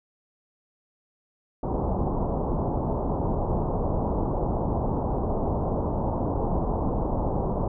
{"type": "low-pass noise", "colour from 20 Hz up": "pink", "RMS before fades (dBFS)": -26, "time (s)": [1.63, 7.68], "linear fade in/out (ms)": 5, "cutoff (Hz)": 980, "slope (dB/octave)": 48, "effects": []}